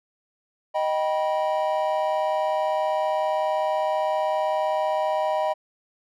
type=chord; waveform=triangle; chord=Eb augmented; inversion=none; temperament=just; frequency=622.3 / 777.8 / 972.3 Hz; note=Eb5 / G5 / B5; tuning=0 / -14 / -27 cents; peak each=-22 / -25 / -26 dBFS; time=0.74-5.54 s; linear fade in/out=20 ms; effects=none